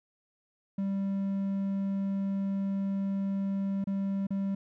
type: tone with dropouts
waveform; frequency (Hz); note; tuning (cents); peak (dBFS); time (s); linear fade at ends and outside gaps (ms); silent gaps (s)
triangle; 196; G3; 0; -26; 0.78-4.55; 5; 3.842-3.871 / 4.269-4.305
effects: none